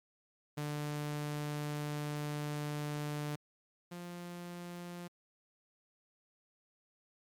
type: tone pair in turn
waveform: sawtooth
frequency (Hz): 148.2 / 174.97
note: D3 / F3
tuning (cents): +16 / +4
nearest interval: minor third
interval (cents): 288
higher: second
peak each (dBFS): -32 / -39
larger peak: first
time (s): 0.57-3.36 / 3.91-5.08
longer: first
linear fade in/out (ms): 10
effects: MP3 96 kbps